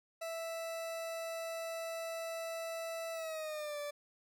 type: tone with pitch glide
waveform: 40% pulse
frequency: 659.3 to 584 Hz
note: E5 to D5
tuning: 0 to -10 cents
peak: -38 dBFS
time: 0.21-3.91 s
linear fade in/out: 10 ms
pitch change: -210 cents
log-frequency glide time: 3.13-3.79 s
effects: none